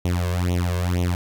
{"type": "tone with flanger", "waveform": "sawtooth", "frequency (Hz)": 88.7, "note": "F2", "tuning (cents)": 27, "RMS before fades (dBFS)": -22, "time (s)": [0.05, 1.15], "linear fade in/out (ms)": 0, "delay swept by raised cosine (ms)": [0.31, 1.91], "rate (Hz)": 2.1, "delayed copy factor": 1, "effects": []}